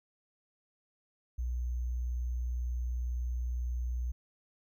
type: tone with sample-and-hold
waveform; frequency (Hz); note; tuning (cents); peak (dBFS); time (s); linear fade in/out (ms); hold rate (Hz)
sine; 61; B1; -21; -31; 1.38-4.12; 10; 6300
effects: none